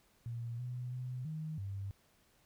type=tone with pitch steps; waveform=sine; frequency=117.6 / 124.1 / 126.3 / 156.4 / 98.5 Hz; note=A#2 / B2 / B2 / D#3 / G2; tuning=+16 / +9 / +39 / +9 / +9 cents; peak=-38 dBFS; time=0.26-1.91 s; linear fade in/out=0 ms; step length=330 ms; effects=pink hiss -70 dBFS RMS until 2.45 s